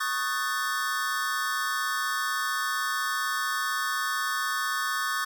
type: chord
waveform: square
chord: D# half-diminished seventh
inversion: third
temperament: equal with one note detuned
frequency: 1108.7 / 1244.5 / 1506.7 / 1760 Hz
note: C#6 / D#6 / F#6 / A6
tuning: 0 / 0 / +31 / 0 cents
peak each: -33 dBFS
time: 0-5.25 s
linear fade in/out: 10 ms
effects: none